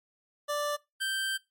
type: tone pair in turn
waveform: 25% pulse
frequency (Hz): 587.3 / 1564.8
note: D5 / G6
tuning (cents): 0 / -4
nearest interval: octave + perfect fourth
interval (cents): 1696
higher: second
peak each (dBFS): -25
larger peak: neither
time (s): 0.48-0.77 / 1-1.38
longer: second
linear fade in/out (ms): 20
effects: noise-tail reverb RT60 0.2 s tail -20 dB re dry + MP3 64 kbps